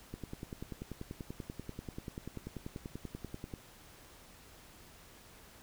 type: click train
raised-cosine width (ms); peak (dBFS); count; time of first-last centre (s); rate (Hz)
3; -28; 36; 0.14-3.538; 10.3
effects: pink hiss -57 dBFS RMS until 5.62 s